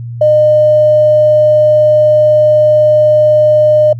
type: tone with tanh clipping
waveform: triangle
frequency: 608 Hz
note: D#5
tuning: 40 cents flat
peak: -4 dBFS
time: 0.21-3.93 s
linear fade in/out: 5 ms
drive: 3 dB
effects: noise-tail reverb RT60 0.1 s tail -26 dB re dry + added 118 Hz sine -20 dBFS peak until 3.99 s